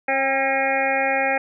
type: harmonic tone with a mistuned harmonic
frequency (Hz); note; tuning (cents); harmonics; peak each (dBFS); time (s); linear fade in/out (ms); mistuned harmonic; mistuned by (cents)
270.3; C#4; -44; 1 / 2 / 3 / 5 / 6 / 7 / 8 / 9; -32 / -24 / -23 / -34 / -28 / -27 / -27 / -27; 0.08-1.38; 5; 3; -22
effects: none